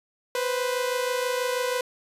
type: tone pair together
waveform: sawtooth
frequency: 493.9 / 520.1 Hz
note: B4 / C5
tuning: 0 / -10 cents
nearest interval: minor second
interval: 90 cents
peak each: -22 / -26 dBFS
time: 0.35-1.81 s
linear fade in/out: 2 ms
effects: resampled to 32000 Hz